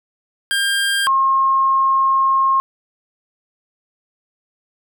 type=tone pair in turn; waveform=25% pulse / sine; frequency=1600 / 1073.4 Hz; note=G6 / C6; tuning=+35 / +44 cents; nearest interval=perfect fifth; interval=691 cents; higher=first; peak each=-12 dBFS; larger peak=neither; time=0.51-1.07 / 1.07-2.6 s; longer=second; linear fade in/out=0 ms; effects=none